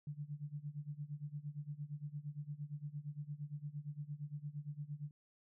sine tone with tremolo, 146.83 Hz, D3, in tune, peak -39 dBFS, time 0.07-5.11 s, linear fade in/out 2 ms, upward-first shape sine, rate 8.7 Hz, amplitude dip 90%, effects none

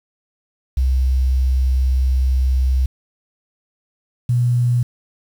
sine tone pair in turn, 64.6 / 121.69 Hz, C2 / B2, -21 / -25 cents, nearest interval major seventh, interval 1096 cents, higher second, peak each -13 dBFS, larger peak neither, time 0.77-2.86 / 4.29-4.83 s, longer first, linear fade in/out 5 ms, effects 7-bit

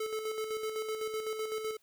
square tone with tremolo, 435.4 Hz, A4, 18 cents flat, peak -33 dBFS, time 0-1.77 s, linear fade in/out 5 ms, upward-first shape square, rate 7.9 Hz, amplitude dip 45%, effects white hiss -71 dBFS RMS until 1.82 s

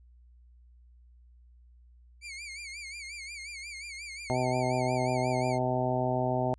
sawtooth tone with vibrato, 2257 Hz, C#7, 31 cents sharp, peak -36 dBFS, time 2.21-5.59 s, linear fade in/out 50 ms, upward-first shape sine, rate 5.6 Hz, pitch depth 110 cents each way
harmonic tone, 126.7 Hz, B2, 45 cents sharp, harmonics 1 / 2 / 3 / 4 / 5 / 6 / 7, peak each -32 / -34 / -35 / -39 / -31 / -34 / -36 dBFS, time 4.3-6.54 s, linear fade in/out 0 ms
effects added 60 Hz sine -54 dBFS peak until 6.58 s + resampled to 22050 Hz

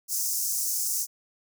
pink high-pass noise, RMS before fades -28 dBFS, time 0.08-1.07 s, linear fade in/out 50 ms, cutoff 5500 Hz, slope 48 dB/octave, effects none

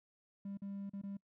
triangle tone with dropouts, 198.5 Hz, G3, 22 cents sharp, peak -38 dBFS, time 0.45-1.17 s, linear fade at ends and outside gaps 5 ms, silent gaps 0.573-0.619 / 0.896-0.934 / 1.016-1.035 s, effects noise-tail reverb RT60 0.1 s tail -26 dB re dry + tanh soft clip ceiling -35 dBFS

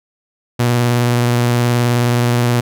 sawtooth tone with vibrato, 120.7 Hz, B2, 39 cents flat, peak -8 dBFS, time 0.59-2.61 s, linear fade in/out 10 ms, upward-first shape sine, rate 19 Hz, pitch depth 21 cents each way, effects none

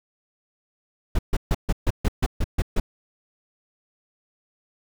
brown noise bursts, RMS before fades -19 dBFS, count 10, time 1.15-2.8 s, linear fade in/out 5 ms, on 39 ms, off 140 ms, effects none

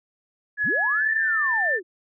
sine tone with pitch glide, 1692 to 1778.2 Hz, G#6 to A6, +32 to +18 cents, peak -20 dBFS, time 0.57-1.8 s, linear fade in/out 50 ms, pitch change +86 cents, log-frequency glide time 0.91-1.18 s
sine linear two-way sweep, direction up then down, 51.7 to 1864.7 to 325.2 Hz, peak -27 dBFS, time 0.63-1.83 s, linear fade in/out 50 ms, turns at 1.1 s
effects none

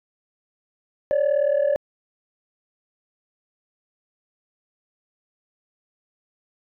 sine tone pair together, 550 / 588.6 Hz, C#5 / D5, -14 / +4 cents, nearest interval minor second, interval 118 cents, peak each -19 / -18 dBFS, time 1.11-1.76 s, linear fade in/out 0 ms, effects tanh soft clip ceiling -14 dBFS

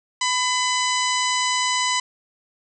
harmonic tone with a mistuned harmonic, 999 Hz, B5, 20 cents sharp, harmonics 1 / 2 / 3 / 4 / 5 / 6 / 7 / 8, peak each -23 / -26 / -28 / -29 / -30 / -31 / -31 / -32 dBFS, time 0.21-2 s, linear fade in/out 5 ms, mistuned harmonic 2, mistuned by +20 cents, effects none

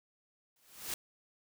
white noise with exponential growth, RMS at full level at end -35 dBFS, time 0.56-0.94 s, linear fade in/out 2 ms, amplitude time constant 82 ms, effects none

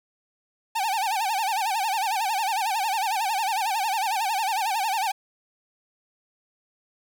45% pulse tone with vibrato, 830.6 Hz, G#5, in tune, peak -23 dBFS, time 0.75-5.12 s, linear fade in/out 10 ms, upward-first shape sine, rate 11 Hz, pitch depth 180 cents each way, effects 10-bit

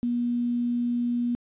sine tone with quantisation, 240.5 Hz, B3, 46 cents flat, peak -23 dBFS, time 0.03-1.35 s, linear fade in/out 0 ms, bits 8, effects resampled to 8000 Hz

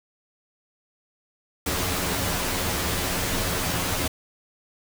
pink noise with comb filter, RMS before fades -26 dBFS, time 1.66-4.08 s, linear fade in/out 5 ms, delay 11 ms, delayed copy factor +0.7, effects none

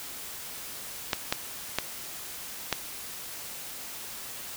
clicks, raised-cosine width 0.2 ms, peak -7 dBFS, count 4, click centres 1.132 / 1.325 / 1.786 / 2.727 s, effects white hiss -40 dBFS RMS until 4.56 s

